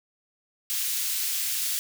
white high-pass noise, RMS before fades -28 dBFS, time 0.7-1.79 s, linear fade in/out 0 ms, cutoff 2600 Hz, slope 12 dB/octave, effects none

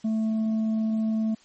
triangle tone with tanh clipping, 220 Hz, A3, in tune, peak -23 dBFS, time 0.04-1.35 s, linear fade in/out 10 ms, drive 8 dB, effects white hiss -57 dBFS RMS until 1.44 s + MP3 32 kbps

